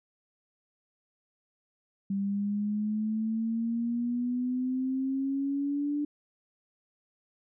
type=exponential sweep; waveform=sine; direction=up; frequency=196 to 294.6 Hz; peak=-27 dBFS; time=2.1-6.05 s; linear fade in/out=5 ms; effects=none